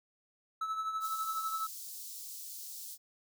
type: tone with tremolo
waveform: triangle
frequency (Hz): 1305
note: E6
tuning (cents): -18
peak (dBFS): -29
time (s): 0.61-1.67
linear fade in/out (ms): 5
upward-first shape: triangle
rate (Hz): 12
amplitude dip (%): 60
type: high-pass noise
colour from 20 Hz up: white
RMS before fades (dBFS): -45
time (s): 1-2.98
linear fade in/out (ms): 50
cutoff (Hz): 4400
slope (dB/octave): 24
effects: none